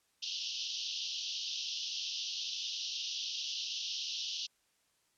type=band-pass noise; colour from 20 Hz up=pink; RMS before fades=-39 dBFS; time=0.22-4.47 s; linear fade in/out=10 ms; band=2800 to 6000 Hz; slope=96 dB/octave; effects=white hiss -74 dBFS RMS until 5.17 s + low-pass 10000 Hz 12 dB/octave